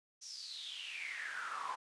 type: noise with high-pass filter sweep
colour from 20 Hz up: brown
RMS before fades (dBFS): -44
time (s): 0.21-1.76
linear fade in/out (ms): 20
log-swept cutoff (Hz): 5900 to 970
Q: 8.9
effects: resampled to 22050 Hz